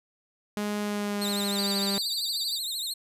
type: tone with pitch glide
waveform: sawtooth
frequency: 207.7 to 198.55 Hz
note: G#3 to G3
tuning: 0 to +22 cents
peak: -24 dBFS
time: 0.57-1.98 s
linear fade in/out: 0 ms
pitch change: -78 cents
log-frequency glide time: 0.81-1.8 s
type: tone with vibrato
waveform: sawtooth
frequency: 3951 Hz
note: B7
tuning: in tune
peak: -27 dBFS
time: 1.21-2.94 s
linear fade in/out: 10 ms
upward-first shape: triangle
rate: 13 Hz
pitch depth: 180 cents each way
type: tone with tremolo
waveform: sine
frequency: 4616 Hz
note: D8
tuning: 31 cents flat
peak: -28 dBFS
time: 1.58-2.58 s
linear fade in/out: 5 ms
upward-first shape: sine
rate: 17 Hz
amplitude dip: 55%
effects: resampled to 32000 Hz